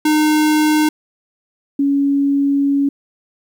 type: tone pair in turn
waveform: square / sine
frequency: 305.8 / 280.1 Hz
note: D#4 / C#4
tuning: -30 / +18 cents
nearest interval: major second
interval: 152 cents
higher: first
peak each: -12 dBFS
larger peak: neither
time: 0.05-0.89 / 1.79-2.89 s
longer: second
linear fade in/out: 5 ms
effects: 9-bit